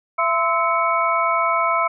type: tone cluster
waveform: sine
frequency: 671 / 1034 / 1305 / 2232 Hz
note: E5 / C6 / E6 / C#7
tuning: +31 / -21 / -18 / +11 cents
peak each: -23 / -21 / -20 / -25 dBFS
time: 0.18-1.88 s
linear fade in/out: 10 ms
effects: none